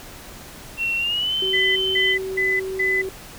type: tone with pitch glide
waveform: sine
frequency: 2722 to 3073 Hz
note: F7 to G7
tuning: -45 to -35 cents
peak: -20 dBFS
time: 0.77-2.16 s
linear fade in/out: 50 ms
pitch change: +210 cents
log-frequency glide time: 0.98-1.34 s
type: tone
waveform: sine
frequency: 380.5 Hz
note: F#4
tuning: 48 cents sharp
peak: -25 dBFS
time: 1.42-3.09 s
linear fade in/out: 2 ms
type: tone bursts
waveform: sine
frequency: 2006 Hz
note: B6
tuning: 26 cents sharp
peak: -18 dBFS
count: 4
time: 1.53-3.02 s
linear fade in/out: 10 ms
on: 230 ms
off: 190 ms
effects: pink hiss -40 dBFS RMS until 3.38 s